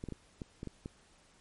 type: clicks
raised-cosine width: 3 ms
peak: -27 dBFS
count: 7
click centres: 0.039 / 0.087 / 0.123 / 0.418 / 0.631 / 0.673 / 0.859 s
effects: pink hiss -64 dBFS RMS until 1.4 s + MP3 48 kbps